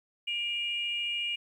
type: tone pair together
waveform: sine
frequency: 2384 / 2851 Hz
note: D7 / F7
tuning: +25 / +35 cents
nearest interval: minor third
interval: 310 cents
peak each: -34 / -30 dBFS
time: 0.27-1.36 s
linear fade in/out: 10 ms
effects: tanh soft clip ceiling -23 dBFS + 11-bit